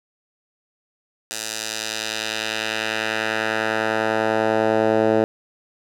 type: tone with band-pass filter sweep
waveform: 10% pulse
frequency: 110 Hz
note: A2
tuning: in tune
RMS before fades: -22 dBFS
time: 1.31-5.24 s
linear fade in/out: 0 ms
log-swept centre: 7300 to 500 Hz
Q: 1
effects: none